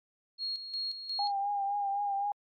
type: tone with tremolo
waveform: sine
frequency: 4288 Hz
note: C8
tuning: 42 cents sharp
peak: -32 dBFS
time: 0.38-1.32 s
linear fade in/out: 50 ms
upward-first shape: square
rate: 2.8 Hz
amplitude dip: 60%
type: tone with vibrato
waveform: sine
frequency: 805 Hz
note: G5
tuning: 46 cents sharp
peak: -29 dBFS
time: 1.19-2.32 s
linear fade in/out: 2 ms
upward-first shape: triangle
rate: 3.9 Hz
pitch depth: 42 cents each way
effects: AAC 64 kbps